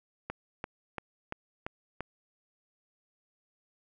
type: click train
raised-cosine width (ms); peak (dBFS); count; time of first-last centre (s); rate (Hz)
0.5; -20; 6; 0.3-2.006; 2.93
effects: none